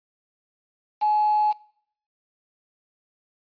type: tone with quantisation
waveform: sine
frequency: 846 Hz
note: G#5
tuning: 32 cents sharp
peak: -18 dBFS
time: 1.01-1.53 s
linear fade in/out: 20 ms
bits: 6
effects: noise-tail reverb RT60 0.6 s tail -22 dB re dry + resampled to 11025 Hz